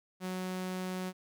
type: tone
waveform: sawtooth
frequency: 184.7 Hz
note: F#3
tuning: 3 cents flat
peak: -31 dBFS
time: 0.2-1.13 s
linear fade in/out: 50 ms
effects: none